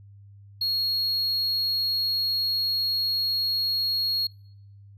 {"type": "tone", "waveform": "triangle", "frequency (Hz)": 4302, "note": "C8", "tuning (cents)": 47, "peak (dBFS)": -22, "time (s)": [0.61, 4.27], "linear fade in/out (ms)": 5, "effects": ["noise-tail reverb RT60 0.7 s tail -24 dB re dry", "added 100 Hz sine -46 dBFS peak until 4.97 s"]}